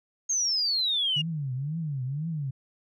sine exponential sweep, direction down, 6540 to 2799 Hz, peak -23 dBFS, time 0.29-1.22 s, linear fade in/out 10 ms
sine tone with vibrato, 145.1 Hz, D3, 21 cents flat, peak -28 dBFS, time 1.16-2.51 s, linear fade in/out 10 ms, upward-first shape triangle, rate 2 Hz, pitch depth 270 cents each way
effects tanh soft clip ceiling -16 dBFS

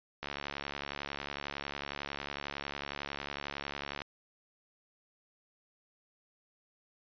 click train, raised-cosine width 0.3 ms, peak -21 dBFS, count 270, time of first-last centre 0.23-4.019 s, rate 71 Hz, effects resampled to 11025 Hz

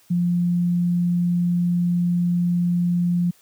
sine tone, 175 Hz, F3, 4 cents sharp, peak -17 dBFS, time 0.1-3.31 s, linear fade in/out 10 ms, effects white hiss -56 dBFS RMS until 3.41 s + high-pass 80 Hz 12 dB/octave

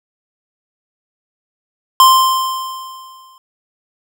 square tone with exponential decay, 1046 Hz, C6, 1 cent flat, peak -4 dBFS, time 2-3.38 s, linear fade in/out 1 ms, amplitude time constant 300 ms, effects none

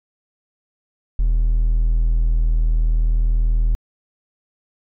triangle tone, 40.26 Hz, E1, 40 cents flat, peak -11 dBFS, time 1.19-3.75 s, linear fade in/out 0 ms, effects tanh soft clip ceiling -7 dBFS

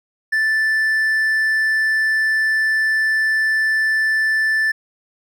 triangle tone, 1760 Hz, A6, in tune, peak -13 dBFS, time 0.32-4.72 s, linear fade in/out 10 ms, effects none

